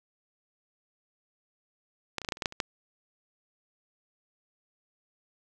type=clicks; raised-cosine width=0.2 ms; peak=-13 / -22 / -19 / -12 / -12 / -28 / -13 / -9 / -25 / -10 dBFS; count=10; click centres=2.183 / 2.217 / 2.248 / 2.288 / 2.322 / 2.371 / 2.422 / 2.458 / 2.524 / 2.602 s; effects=none